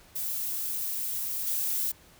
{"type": "noise with level steps", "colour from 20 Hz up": "violet", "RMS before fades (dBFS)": [-32, -29], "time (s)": [0.15, 1.92], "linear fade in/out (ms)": 10, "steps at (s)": 1.47, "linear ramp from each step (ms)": 2, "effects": ["pink hiss -56 dBFS RMS until 2.19 s"]}